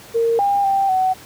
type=tone with pitch steps; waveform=sine; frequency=461 / 803 / 784 / 750 Hz; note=A#4 / G5 / G5 / F#5; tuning=-19 / +41 / 0 / +23 cents; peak=-14 dBFS; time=0.14-1.14 s; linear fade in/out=20 ms; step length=250 ms; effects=pink hiss -41 dBFS RMS until 1.25 s + high-pass 80 Hz 12 dB/octave